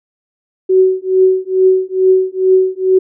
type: tone with tremolo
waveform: sine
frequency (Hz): 375.3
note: F#4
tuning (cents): +25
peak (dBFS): -4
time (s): 0.69-2.99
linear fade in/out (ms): 10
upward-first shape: triangle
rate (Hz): 2.3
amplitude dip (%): 100
effects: none